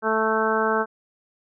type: harmonic tone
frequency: 220 Hz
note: A3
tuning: in tune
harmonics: 1 / 2 / 3 / 4 / 5 / 6 / 7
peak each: -29 / -24 / -28 / -27 / -28 / -27 / -27 dBFS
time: 0.02-0.86 s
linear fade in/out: 50 ms
effects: none